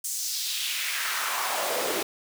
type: noise with high-pass filter sweep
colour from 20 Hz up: pink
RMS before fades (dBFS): -29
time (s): 0.04-2.03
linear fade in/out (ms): 5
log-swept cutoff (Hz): 7600 to 350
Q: 2
effects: none